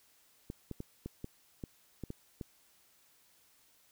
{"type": "clicks", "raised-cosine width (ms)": 3, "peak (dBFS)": -27, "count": 9, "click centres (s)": [0.501, 0.713, 0.804, 1.06, 1.244, 1.638, 2.037, 2.104, 2.412], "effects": ["white hiss -67 dBFS RMS until 3.91 s"]}